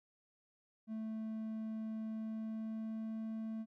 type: tone with pitch glide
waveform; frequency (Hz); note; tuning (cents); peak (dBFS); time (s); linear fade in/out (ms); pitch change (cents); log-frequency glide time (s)
triangle; 220 to 221.5; A3 to A3; 0 to +12; -37; 0.87-3.66; 50; +12; 2.09-3.25
effects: none